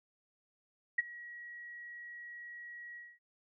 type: tone with ADSR envelope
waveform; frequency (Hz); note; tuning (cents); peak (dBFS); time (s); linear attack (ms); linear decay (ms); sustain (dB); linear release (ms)
sine; 1911; A#6; +43; -24; 0.98-3.19; 8; 24; -21; 230
effects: none